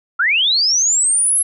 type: linear sweep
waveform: sine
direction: up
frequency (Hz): 1306 to 11175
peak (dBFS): -12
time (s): 0.19-1.43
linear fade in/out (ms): 10
effects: none